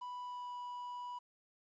triangle tone with pitch glide, 987.8 to 981 Hz, B5 to B5, 0 to -12 cents, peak -40 dBFS, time 0.01-1.19 s, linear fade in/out 10 ms, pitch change -12 cents, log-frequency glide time 0.24-0.57 s, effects resampled to 16000 Hz + 12-bit

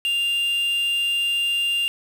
triangle tone with quantisation, 2794 Hz, F7, in tune, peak -18 dBFS, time 0.05-1.88 s, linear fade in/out 0 ms, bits 6, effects none

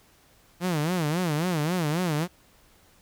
sawtooth tone with vibrato, 164.81 Hz, E3, in tune, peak -20 dBFS, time 0.6-2.28 s, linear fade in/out 50 ms, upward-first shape sine, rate 3.7 Hz, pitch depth 200 cents each way, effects pink hiss -59 dBFS RMS until 3.01 s

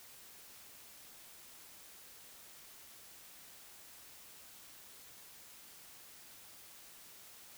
silence, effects white hiss -56 dBFS RMS until 7.57 s

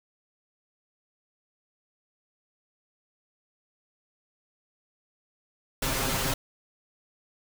pink noise with comb filter, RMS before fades -28 dBFS, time 5.82-6.34 s, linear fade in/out 5 ms, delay 7.5 ms, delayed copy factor +0.95, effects none

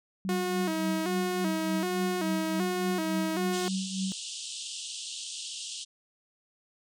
sine tone with tremolo, 190 Hz, F#3, 46 cents sharp, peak -27 dBFS, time 0.25-4.12 s, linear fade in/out 0 ms, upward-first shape triangle, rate 3.5 Hz, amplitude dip 75%
sawtooth tone with vibrato, 340 Hz, F4, 46 cents flat, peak -25 dBFS, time 0.29-3.68 s, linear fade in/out 0 ms, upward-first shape square, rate 1.3 Hz, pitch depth 110 cents each way
pink band-pass noise, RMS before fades -39 dBFS, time 3.52-5.85 s, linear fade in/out 20 ms, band 2800 to 9100 Hz, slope 96 dB/octave
effects none

